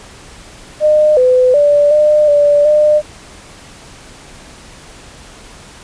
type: tone with pitch steps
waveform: sine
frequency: 608 / 506 / 583 / 602 / 583 / 602 Hz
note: D#5 / B4 / D5 / D5 / D5 / D5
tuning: -40 / +42 / -13 / +43 / -13 / +43 cents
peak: -6 dBFS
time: 0.8-3.02 s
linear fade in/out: 50 ms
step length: 370 ms
effects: pink hiss -37 dBFS RMS until 5.83 s + resampled to 22050 Hz